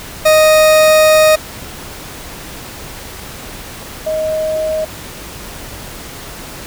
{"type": "tone pair in turn", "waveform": ["40% pulse", "sine"], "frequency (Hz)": [622.3, 626.6], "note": ["D#5", "D#5"], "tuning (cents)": [0, 12], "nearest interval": "unison", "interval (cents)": 12, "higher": "second", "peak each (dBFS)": [-5, -14], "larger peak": "first", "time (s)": [[0.25, 1.36], [4.06, 4.85]], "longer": "first", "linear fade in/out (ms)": 10, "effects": ["pink hiss -30 dBFS RMS until 6.66 s"]}